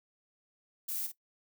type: noise with echo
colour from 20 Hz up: violet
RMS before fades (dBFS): -36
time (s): 0.88-1.07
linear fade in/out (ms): 10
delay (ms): 50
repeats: 1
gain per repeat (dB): -8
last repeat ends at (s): 1.12
effects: noise-tail reverb RT60 0.1 s tail -17 dB re dry